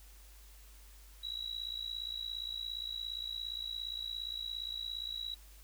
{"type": "tone with amplitude modulation", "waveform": "sine", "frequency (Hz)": 3888, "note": "B7", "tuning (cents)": -28, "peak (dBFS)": -34, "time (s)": [1.23, 5.35], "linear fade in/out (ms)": 10, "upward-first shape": "sine", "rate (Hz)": 57.3, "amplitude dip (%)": 85, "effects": ["added 50 Hz sine -54 dBFS peak until 5.63 s", "white hiss -61 dBFS RMS until 5.63 s"]}